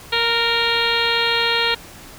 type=harmonic tone with a mistuned harmonic; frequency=466.2 Hz; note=A#4; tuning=in tune; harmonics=1 / 2 / 3 / 4 / 5 / 6 / 7 / 8 / 9; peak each=-25 / -25 / -25 / -25 / -25 / -25 / -25 / -25 / -25 dBFS; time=0.12-1.75 s; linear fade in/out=10 ms; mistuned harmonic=4; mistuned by=-15 cents; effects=pink hiss -40 dBFS RMS until 2.18 s